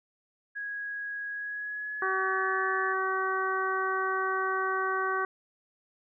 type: tone with pitch glide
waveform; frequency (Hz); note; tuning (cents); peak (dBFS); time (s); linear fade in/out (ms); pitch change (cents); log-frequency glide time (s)
sine; 1656 to 1744.4; G#6 to A6; -5 to -15; -33; 0.55-2.94; 20; +90; 1.3-2.71
type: harmonic tone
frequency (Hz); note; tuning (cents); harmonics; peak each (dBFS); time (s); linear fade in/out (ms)
380; F#4; +46; 1 / 2 / 3 / 4 / 5; -33 / -37 / -30 / -32 / -39; 2.02-5.25; 2
effects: none